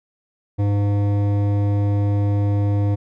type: tone with hard clipping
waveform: sine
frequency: 101.7 Hz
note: G#2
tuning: 36 cents flat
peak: -18 dBFS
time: 0.58-2.96 s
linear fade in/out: 20 ms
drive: 13 dB
effects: none